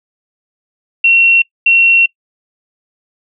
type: tone bursts at uneven times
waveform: sine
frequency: 2727 Hz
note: F7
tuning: 42 cents flat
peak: -5 dBFS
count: 2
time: 1.04-1.42 / 1.66-2.06 s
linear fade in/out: 5 ms
effects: noise-tail reverb RT60 0.1 s tail -23 dB re dry